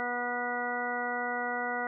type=harmonic tone; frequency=243.7 Hz; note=B3; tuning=23 cents flat; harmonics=1 / 2 / 3 / 4 / 5 / 6 / 8; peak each=-41 / -38 / -35 / -41 / -41 / -36 / -37 dBFS; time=0-1.87 s; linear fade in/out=0 ms; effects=none